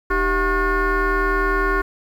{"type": "tone with frequency modulation", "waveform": "sine", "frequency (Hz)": 740, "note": "F#5", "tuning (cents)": 0, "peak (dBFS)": -15, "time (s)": [0.1, 1.82], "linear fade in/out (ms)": 10, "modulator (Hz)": 350, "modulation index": 2.6, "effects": ["tanh soft clip ceiling -12 dBFS", "8-bit"]}